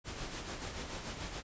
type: noise with tremolo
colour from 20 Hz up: pink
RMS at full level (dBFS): -40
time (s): 0.04-1.43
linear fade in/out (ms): 50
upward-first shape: sine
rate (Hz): 6.9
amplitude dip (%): 45
effects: resampled to 16000 Hz